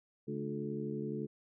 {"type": "harmonic tone with a mistuned harmonic", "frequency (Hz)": 71.7, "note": "D2", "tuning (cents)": -41, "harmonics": [2, 3, 4, 5, 6], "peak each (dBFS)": [-42, -40, -44, -43, -42], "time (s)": [0.27, 1.27], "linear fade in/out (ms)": 20, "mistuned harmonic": 4, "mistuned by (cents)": 56, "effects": []}